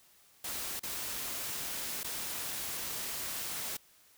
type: noise with dropouts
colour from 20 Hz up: white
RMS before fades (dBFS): -38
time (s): 0.44-3.77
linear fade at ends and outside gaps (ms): 5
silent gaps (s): 0.796-0.832 / 2.033-2.043
effects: white hiss -63 dBFS RMS until 4.17 s